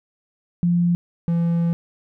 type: tone pair in turn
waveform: sine / triangle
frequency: 173.7 / 169.15 Hz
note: F3 / E3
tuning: -9 / +45 cents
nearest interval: unison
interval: 46 cents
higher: first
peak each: -15 dBFS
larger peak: neither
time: 0.63-0.95 / 1.28-1.73 s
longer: second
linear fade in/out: 0 ms
effects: none